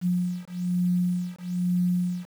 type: beating tone pair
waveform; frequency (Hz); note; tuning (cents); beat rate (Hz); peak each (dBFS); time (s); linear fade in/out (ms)
sine; 178.1 / 179.2; F3 / F3; +34 / +45; 1.1; -26; 0.01-2.27; 50
effects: 8-bit